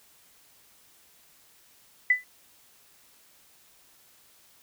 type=tone with exponential decay; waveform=sine; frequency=1996 Hz; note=B6; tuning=18 cents sharp; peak=-14 dBFS; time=2.1-2.24 s; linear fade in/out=5 ms; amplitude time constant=30 ms; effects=white hiss -59 dBFS RMS until 4.62 s